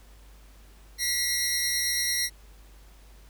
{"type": "tone cluster", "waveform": "25% pulse", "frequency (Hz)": [1941, 2105, 4201, 5620], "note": ["B6", "C7", "C8", "F8"], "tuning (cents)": [-31, 10, 6, 10], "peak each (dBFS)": [-28, -31, -27, -23], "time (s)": [0.98, 2.3], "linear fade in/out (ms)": 50, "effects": ["added 50 Hz sine -49 dBFS peak until 3.29 s", "pink hiss -58 dBFS RMS until 3.29 s"]}